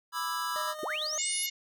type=chord; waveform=square; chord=E dominant seventh; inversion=second; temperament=just; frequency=988.9 / 1186.7 / 1318.5 / 1648.1 Hz; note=B5 / D6 / E6 / G#6; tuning=+2 / +18 / 0 / -14 cents; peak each=-36 / -39 / -36 / -40 dBFS; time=0.12-0.75 s; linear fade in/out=50 ms
type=tone with tremolo; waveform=25% pulse; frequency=614 Hz; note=D#5; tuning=23 cents flat; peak=-32 dBFS; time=0.56-1.18 s; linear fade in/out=0 ms; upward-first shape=square; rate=8.8 Hz; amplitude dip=40%
type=linear sweep; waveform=sine; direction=up; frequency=249.8 to 11740 Hz; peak=-31 dBFS; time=0.83-1.46 s; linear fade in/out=2 ms
type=harmonic tone; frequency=723 Hz; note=F#5; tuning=40 cents flat; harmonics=3 / 4 / 5 / 6 / 7 / 8 / 9 / 10; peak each=-38 / -39 / -40 / -41 / -41 / -42 / -43 / -43 dBFS; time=1.18-1.5 s; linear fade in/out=10 ms
effects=none